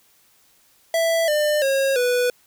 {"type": "tone with pitch steps", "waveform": "square", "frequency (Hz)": [661, 599.2, 543.1, 492.3], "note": ["E5", "D5", "C#5", "B4"], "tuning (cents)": [5, 35, -36, -6], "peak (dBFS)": -18, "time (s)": [0.94, 2.3], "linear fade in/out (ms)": 2, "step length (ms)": 340, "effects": ["white hiss -58 dBFS RMS until 2.46 s"]}